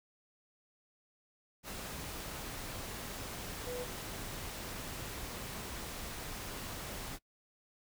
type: tone in noise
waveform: sine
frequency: 493.9 Hz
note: B4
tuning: in tune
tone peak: -38 dBFS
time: 3.65-3.87 s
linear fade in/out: 50 ms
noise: pink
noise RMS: -43 dBFS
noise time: 1.63-7.19 s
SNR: +2 dB
effects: noise-tail reverb RT60 0.1 s tail -22 dB re dry